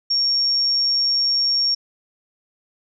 sine tone, 5530 Hz, F8, 18 cents flat, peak -16 dBFS, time 0.1-1.75 s, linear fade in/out 10 ms, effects none

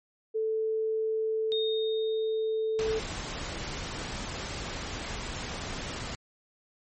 sine tone, 440 Hz, A4, in tune, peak -26 dBFS, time 0.34-3 s, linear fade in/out 20 ms
sine tone with exponential decay, 3696 Hz, A#7, 16 cents flat, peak -29 dBFS, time 1.52-3.41 s, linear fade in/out 0 ms, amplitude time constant 410 ms
pink noise, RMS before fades -36 dBFS, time 2.79-6.15 s, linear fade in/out 0 ms
effects MP3 32 kbps

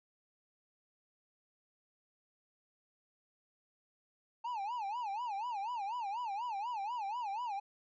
triangle tone with vibrato, 880 Hz, A5, in tune, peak -34 dBFS, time 4.44-7.6 s, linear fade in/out 10 ms, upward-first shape sine, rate 4.1 Hz, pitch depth 210 cents each way, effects resampled to 16000 Hz

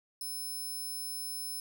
5% pulse tone, 5250 Hz, E8, 8 cents flat, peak -31 dBFS, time 0.21-1.6 s, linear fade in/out 2 ms, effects none

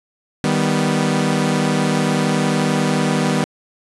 sawtooth chord, Eb augmented, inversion none, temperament equal, 155.56 / 196 / 246.9 Hz, Eb3 / G3 / B3, 0 / 0 / 0 cents, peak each -16 dBFS, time 0.44-3.44 s, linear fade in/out 0 ms, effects resampled to 24000 Hz

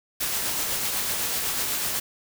white noise with tremolo, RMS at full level -26 dBFS, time 0.2-2 s, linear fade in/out 10 ms, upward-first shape sine, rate 8 Hz, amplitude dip 25%, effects none

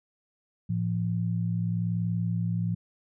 sine tone pair together, 111.01 / 172 Hz, A2 / F3, +16 / -26 cents, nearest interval minor sixth, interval 758 cents, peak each -28 dBFS, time 0.69-2.75 s, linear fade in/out 10 ms, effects none

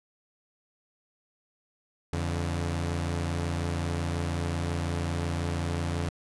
sawtooth tone pair together, 85.6 / 143.96 Hz, F2 / D3, -34 / -34 cents, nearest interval major sixth, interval 900 cents, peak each -25 / -30 dBFS, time 2.13-6.09 s, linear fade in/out 0 ms, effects resampled to 24000 Hz

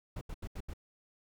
brown noise bursts, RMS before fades -40 dBFS, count 5, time 0.16-0.736 s, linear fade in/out 5 ms, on 52 ms, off 79 ms, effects none

